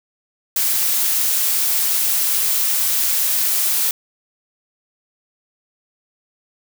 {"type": "noise", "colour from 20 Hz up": "blue", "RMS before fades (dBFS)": -18, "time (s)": [0.56, 3.91], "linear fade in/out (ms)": 2, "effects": []}